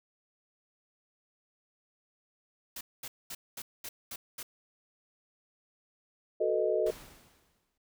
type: noise bursts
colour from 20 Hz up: white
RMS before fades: -41 dBFS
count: 7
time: 2.76-4.43 s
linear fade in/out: 5 ms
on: 50 ms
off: 220 ms
type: chord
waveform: sine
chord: B dominant seventh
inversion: second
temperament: equal with one note detuned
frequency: 370 / 440 / 489.9 / 622.3 Hz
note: F#4 / A4 / B4 / D#5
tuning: 0 / 0 / -14 / 0 cents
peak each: -33 / -30 / -34 / -30 dBFS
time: 6.4-6.91 s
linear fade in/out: 10 ms
type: noise with exponential decay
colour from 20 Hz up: pink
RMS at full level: -44 dBFS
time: 6.86-7.78 s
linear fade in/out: 5 ms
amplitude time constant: 200 ms
effects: none